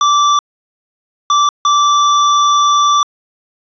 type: tone bursts at uneven times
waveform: square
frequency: 1167 Hz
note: D6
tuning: 11 cents flat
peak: -9 dBFS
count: 3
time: 0.01-0.39 / 1.3-1.49 / 1.65-3.03 s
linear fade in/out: 2 ms
effects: resampled to 16000 Hz + 7-bit